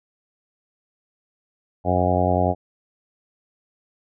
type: harmonic tone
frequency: 90.6 Hz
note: F#2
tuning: 36 cents flat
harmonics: 1 / 2 / 3 / 4 / 5 / 6 / 7 / 8 / 9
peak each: -23 / -26 / -27 / -29 / -29 / -27 / -24 / -24 / -27 dBFS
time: 1.84-2.55 s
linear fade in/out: 50 ms
effects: none